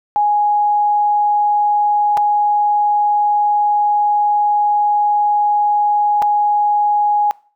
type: tone with dropouts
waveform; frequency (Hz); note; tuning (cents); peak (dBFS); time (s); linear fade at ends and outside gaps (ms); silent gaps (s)
sine; 830.6; G#5; 0; -11; 0.16-7.31; 0; 2.171-2.175 / 6.22-6.224
effects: noise-tail reverb RT60 0.4 s tail -22 dB re dry